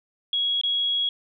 sine tone with dropouts, 3322 Hz, G#7, in tune, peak -21 dBFS, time 0.33-1.09 s, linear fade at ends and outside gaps 2 ms, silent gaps 0.613-0.635 s, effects none

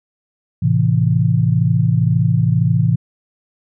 sine chord, A minor, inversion none, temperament just, 110 / 132 / 165 Hz, A2 / C3 / E3, 0 / +16 / +2 cents, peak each -16 dBFS, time 0.62-2.96 s, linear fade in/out 10 ms, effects none

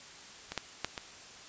clicks, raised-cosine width 0.2 ms, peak -20 / -14 / -13 / -19 dBFS, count 4, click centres 0.52 / 0.577 / 0.846 / 0.978 s, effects white hiss -50 dBFS RMS until 1.48 s + resampled to 16000 Hz

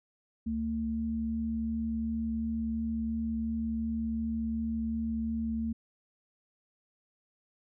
sine tone pair together, 71.1 / 225.7 Hz, C#2 / A3, +45 / +44 cents, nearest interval octave + minor sixth, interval 1999 cents, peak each -38 / -30 dBFS, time 0.46-5.73 s, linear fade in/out 10 ms, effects none

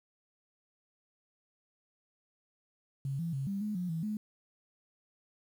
sine tone with pitch steps, 136.8 / 167.4 / 135.8 / 197.6 / 211.2 / 179.1 / 162.9 / 212.7 Hz, C#3 / E3 / C#3 / G3 / G#3 / F3 / E3 / G#3, -23 / +27 / -35 / +14 / +29 / +44 / -20 / +42 cents, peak -32 dBFS, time 3.05-4.17 s, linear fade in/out 2 ms, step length 140 ms, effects 10-bit

